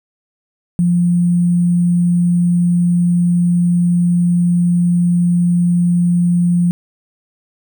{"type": "tone with sample-and-hold", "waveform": "sine", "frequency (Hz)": 174.61, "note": "F3", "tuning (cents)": 0, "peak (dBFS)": -10, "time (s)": [0.79, 6.71], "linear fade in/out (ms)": 0, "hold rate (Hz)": 8820, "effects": []}